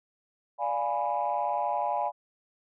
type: chord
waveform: sine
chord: D diminished seventh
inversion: none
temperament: equal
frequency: 587.3 / 698.5 / 830.6 / 987.8 Hz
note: D5 / F5 / Ab5 / Cb6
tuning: 0 / 0 / 0 / 0 cents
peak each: -33 / -31 / -29 / -32 dBFS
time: 0.58-2.12 s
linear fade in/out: 50 ms
effects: tanh soft clip ceiling -18 dBFS